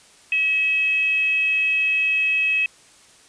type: tone with frequency modulation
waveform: sine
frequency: 2567 Hz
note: E7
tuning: 47 cents flat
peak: -17 dBFS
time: 0.32-2.66 s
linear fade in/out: 2 ms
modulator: 631 Hz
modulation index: 0.24
effects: white hiss -51 dBFS RMS until 3.28 s + resampled to 22050 Hz